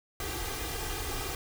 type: noise with comb filter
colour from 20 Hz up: pink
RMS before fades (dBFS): -35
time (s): 0.2-1.35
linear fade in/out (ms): 2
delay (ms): 2.5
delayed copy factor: +0.85
effects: none